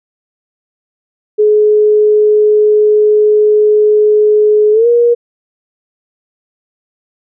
sine tone with pitch glide, 423.2 to 475 Hz, G#4 to A#4, +33 to +33 cents, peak -5 dBFS, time 1.38-5.15 s, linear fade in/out 20 ms, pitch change +200 cents, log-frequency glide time 4.72-4.87 s, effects none

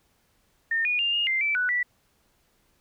sine tone with pitch steps, 1820 / 2453 / 2801 / 2843 / 2089 / 2322 / 1483 / 1960 Hz, A#6 / D#7 / F7 / F7 / C7 / D7 / F#6 / B6, -42 / -25 / +4 / +30 / -3 / -20 / +4 / -14 cents, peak -22 dBFS, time 0.71-1.83 s, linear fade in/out 5 ms, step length 140 ms, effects pink hiss -67 dBFS RMS until 2.8 s

